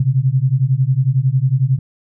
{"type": "beating tone pair", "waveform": "sine", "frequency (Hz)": [126.2, 137.2], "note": ["B2", "C#3"], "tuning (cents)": [38, -17], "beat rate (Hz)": 11, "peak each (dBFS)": -15, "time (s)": [0, 1.79], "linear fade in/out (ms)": 5, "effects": []}